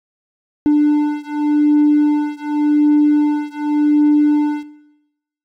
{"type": "beating tone pair", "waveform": "triangle", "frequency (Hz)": [296.4, 297.28], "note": ["D4", "D4"], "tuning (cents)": [16, 21], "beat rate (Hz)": 0.88, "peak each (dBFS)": -12, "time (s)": [0.66, 4.63], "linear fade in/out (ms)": 0, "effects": ["noise-tail reverb RT60 1.0 s tail -17 dB re dry", "tanh soft clip ceiling -4 dBFS"]}